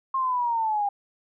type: linear sweep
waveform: sine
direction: down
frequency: 1072 to 798 Hz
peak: -22 dBFS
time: 0.14-0.89 s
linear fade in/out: 5 ms
effects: none